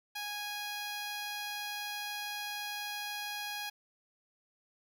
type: tone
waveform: 10% pulse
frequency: 827 Hz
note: G#5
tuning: 8 cents flat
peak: -29 dBFS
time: 0.15-3.7 s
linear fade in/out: 10 ms
effects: none